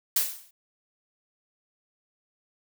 blue noise with exponential decay, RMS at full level -20 dBFS, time 0.16-0.51 s, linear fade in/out 5 ms, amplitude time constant 74 ms, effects none

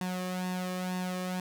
sawtooth tone with flanger, 182.8 Hz, F#3, 21 cents flat, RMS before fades -34 dBFS, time 0.01-1.4 s, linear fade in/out 2 ms, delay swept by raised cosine 1.1 to 1.73 ms, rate 2.1 Hz, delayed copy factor +0.65, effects none

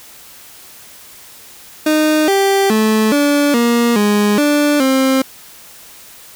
30% pulse tone with pitch steps, 307.9 / 392.5 / 217.5 / 288.8 / 236.4 / 207.2 / 293.2 / 264.9 Hz, D#4 / G4 / A3 / D4 / A#3 / G#3 / D4 / C4, -18 / +2 / -20 / -29 / +24 / -4 / -3 / +22 cents, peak -8 dBFS, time 1.86-5.22 s, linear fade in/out 5 ms, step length 420 ms, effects white hiss -39 dBFS RMS until 6.35 s

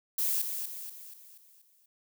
violet noise with echo, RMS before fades -29 dBFS, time 0.18-0.42 s, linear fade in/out 5 ms, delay 240 ms, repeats 6, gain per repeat -6 dB, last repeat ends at 1.86 s, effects none

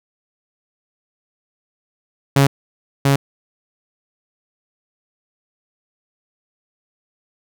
sawtooth tone with echo, 138.59 Hz, C#3, in tune, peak -6 dBFS, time 2.36-2.47 s, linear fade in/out 5 ms, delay 690 ms, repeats 1, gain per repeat -2 dB, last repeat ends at 3.16 s, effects none

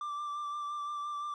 triangle tone with vibrato, 1176 Hz, D6, 2 cents sharp, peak -33 dBFS, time 0.01-1.34 s, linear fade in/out 2 ms, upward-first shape sine, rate 5.8 Hz, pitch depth 21 cents each way, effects resampled to 22050 Hz + 12-bit

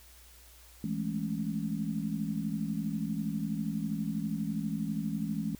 sine chord, A major seventh, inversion second, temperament equal with one note detuned, 164.81 / 207.7 / 220 / 275.9 Hz, E3 / G#3 / A3 / C#4, 0 / 0 / 0 / -8 cents, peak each -36 / -34 / -37 / -39 dBFS, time 0.84-5.55 s, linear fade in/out 2 ms, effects added 60 Hz sine -56 dBFS peak until 5.59 s + white hiss -57 dBFS RMS until 5.59 s

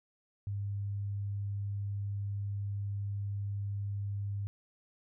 sine tone, 100.7 Hz, G2, 47 cents sharp, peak -33 dBFS, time 0.47-4.47 s, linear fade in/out 0 ms, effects none

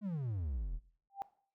triangle exponential sweep, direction down, 218.5 to 35.79 Hz, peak -33 dBFS, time 0.01-0.8 s, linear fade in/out 50 ms
sine tone with exponential growth, 791 Hz, G5, 15 cents sharp, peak -32 dBFS, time 1.1-1.22 s, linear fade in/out 0 ms, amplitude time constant 24 ms
effects noise-tail reverb RT60 0.5 s tail -18 dB re dry

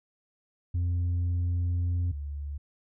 sine tone pair in turn, 87.7 / 72.07 Hz, F2 / D2, +8 / -32 cents, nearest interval minor third, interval 340 cents, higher first, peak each -22 / -32 dBFS, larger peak first, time 0.74-2.12 / 2.12-2.58 s, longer first, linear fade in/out 10 ms, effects tanh soft clip ceiling -24 dBFS

